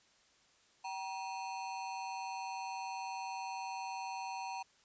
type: ring-modulated tone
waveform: square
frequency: 860 Hz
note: A5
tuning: 40 cents flat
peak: -37 dBFS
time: 0.84-4.63 s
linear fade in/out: 10 ms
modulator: 90 Hz
effects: white hiss -68 dBFS RMS until 4.84 s + resampled to 16000 Hz